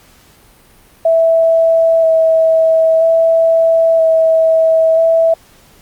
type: tone with vibrato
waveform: sine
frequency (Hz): 652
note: E5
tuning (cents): -19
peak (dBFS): -7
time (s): 1.05-5.34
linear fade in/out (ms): 5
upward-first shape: square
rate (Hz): 0.51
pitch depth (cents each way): 12
effects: pink hiss -46 dBFS RMS until 5.81 s + Opus 48 kbps